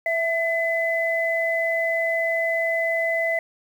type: tone pair together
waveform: sine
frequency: 661.8 / 2015 Hz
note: E5 / B6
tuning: +7 / +34 cents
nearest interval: octave + perfect fifth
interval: 1927 cents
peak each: -23 dBFS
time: 0.06-3.39 s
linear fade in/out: 2 ms
effects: 8-bit